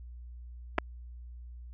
clicks, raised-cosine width 0.5 ms, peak -13 / -11 dBFS, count 2, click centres 0.782 / 0.785 s, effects added 60 Hz sine -43 dBFS peak until 1.73 s

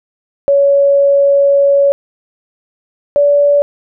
sine tone pair in turn, 561 / 575.1 Hz, C#5 / D5, +21 / -36 cents, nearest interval unison, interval 43 cents, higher second, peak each -6 dBFS, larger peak neither, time 0.48-1.92 / 3.16-3.62 s, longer first, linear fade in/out 0 ms, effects none

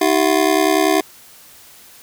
25% pulse ring-modulated tone, 350 Hz, F4, 4 cents sharp, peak -6 dBFS, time 0.01-1.01 s, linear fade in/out 5 ms, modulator 35.2 Hz, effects white hiss -44 dBFS RMS until 2.02 s

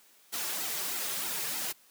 white noise with flanger, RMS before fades -34 dBFS, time 0.32-1.73 s, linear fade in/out 20 ms, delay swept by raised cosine 1.7 to 4.1 ms, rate 3.2 Hz, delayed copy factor -0.8, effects white hiss -61 dBFS RMS until 1.9 s + high-pass 200 Hz 12 dB/octave

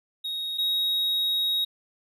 triangle tone pair in turn, 3760 / 3780 Hz, A#7 / A#7, +14 / +23 cents, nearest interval unison, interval 9 cents, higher second, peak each -27 / -21 dBFS, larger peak second, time 0.24-0.58 / 0.58-1.65 s, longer second, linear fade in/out 10 ms, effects none

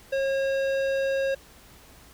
sine tone with tanh clipping, 542 Hz, C#5, 39 cents flat, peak -25 dBFS, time 0.12-1.35 s, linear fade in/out 10 ms, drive 15 dB, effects added 60 Hz sine -56 dBFS peak until 2.13 s + pink hiss -52 dBFS RMS until 2.13 s

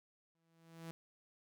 sawtooth tone with exponential growth, 164.81 Hz, E3, in tune, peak -40 dBFS, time 0.35-0.91 s, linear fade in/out 0 ms, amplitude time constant 120 ms, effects none

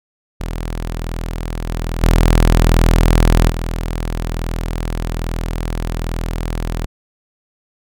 sawtooth tone with level steps, 41.2 Hz, E1, in tune, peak -17 / -15 / -5 / -15 dBFS, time 0.4-6.86 s, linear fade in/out 10 ms, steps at 1.68 / 2.02 / 3.49 s, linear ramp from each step 10 ms, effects none

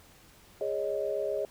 sine chord, Ab suspended fourth, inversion none, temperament equal with one note detuned, 412.4 / 554.4 / 622.3 Hz, Ab4 / Db5 / Eb5, -12 / 0 / 0 cents, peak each -33 dBFS, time 0.61-1.45 s, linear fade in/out 2 ms, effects pink hiss -57 dBFS RMS until 1.5 s

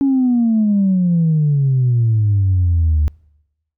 sine exponential sweep, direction down, 279.8 to 73.42 Hz, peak -10 dBFS, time 0.01-3.08 s, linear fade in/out 0 ms, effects noise-tail reverb RT60 0.9 s tail -26 dB re dry + tanh soft clip ceiling -8 dBFS

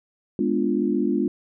sine chord, G# diminished seventh, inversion none, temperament equal, 207.7 / 246.9 / 293.7 / 349.2 Hz, G#3 / B3 / D4 / F4, 0 / 0 / 0 / 0 cents, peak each -25 dBFS, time 0.39-1.28 s, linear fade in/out 2 ms, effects none

